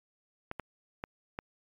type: clicks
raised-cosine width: 0.5 ms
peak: -21 dBFS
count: 4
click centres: 0.514 / 0.597 / 1.039 / 1.389 s
effects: MP3 96 kbps